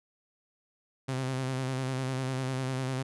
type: tone with vibrato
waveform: sawtooth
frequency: 130.81 Hz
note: C3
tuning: in tune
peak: -26 dBFS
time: 1.08-3.03 s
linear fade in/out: 10 ms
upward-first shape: square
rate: 10 Hz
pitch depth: 32 cents each way
effects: resampled to 24000 Hz